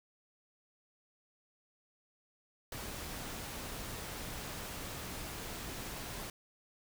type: noise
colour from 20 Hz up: pink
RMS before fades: -43 dBFS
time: 2.72-6.3 s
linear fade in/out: 2 ms
effects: none